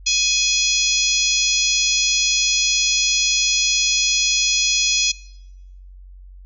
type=harmonic tone; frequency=837 Hz; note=G#5; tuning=13 cents sharp; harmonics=3 / 4 / 5 / 6 / 7 / 8; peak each=-23 / -23 / -23 / -23 / -23 / -23 dBFS; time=0.06-5.12 s; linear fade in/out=10 ms; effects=noise-tail reverb RT60 0.9 s tail -23 dB re dry + added 46 Hz sine -38 dBFS peak until 6.45 s